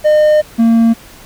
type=tone pair in turn; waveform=triangle; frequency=608 / 228.9 Hz; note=D#5 / A#3; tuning=-40 / -31 cents; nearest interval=octave + perfect fourth; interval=1691 cents; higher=first; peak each=-4 dBFS; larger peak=neither; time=0.04-0.42 / 0.58-0.94 s; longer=first; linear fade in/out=20 ms; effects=pink hiss -38 dBFS RMS until 1.25 s